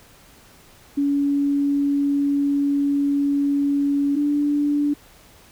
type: tone pair in turn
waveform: sine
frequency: 283.2 / 290.8 Hz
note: C#4 / D4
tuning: +37 / -17 cents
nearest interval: unison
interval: 46 cents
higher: second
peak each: -17 dBFS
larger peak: neither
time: 0.97-4.16 / 4.16-4.94 s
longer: first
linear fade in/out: 10 ms
effects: pink hiss -50 dBFS RMS until 5.51 s